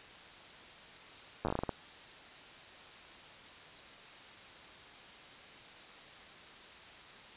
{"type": "slowing click train", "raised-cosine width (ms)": 1, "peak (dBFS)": -19, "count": 10, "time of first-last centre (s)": [1.45, 1.692], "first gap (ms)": 9, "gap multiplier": 1.26, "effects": ["white hiss -52 dBFS RMS until 7.36 s", "resampled to 8000 Hz"]}